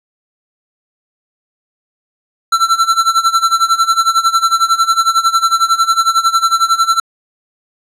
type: tone with tremolo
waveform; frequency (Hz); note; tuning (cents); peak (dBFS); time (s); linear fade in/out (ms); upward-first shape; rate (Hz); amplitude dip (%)
square; 1344; E6; +33; -7; 2.52-7; 5; sine; 11; 85
effects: low-pass 9000 Hz 12 dB/octave